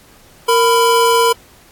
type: tone pair together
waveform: square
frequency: 463.9 / 997 Hz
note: A#4 / B5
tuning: -8 / +16 cents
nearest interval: octave + minor second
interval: 1324 cents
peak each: -13 dBFS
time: 0.48-1.33 s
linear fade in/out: 10 ms
effects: pink hiss -46 dBFS RMS until 1.71 s + AAC 64 kbps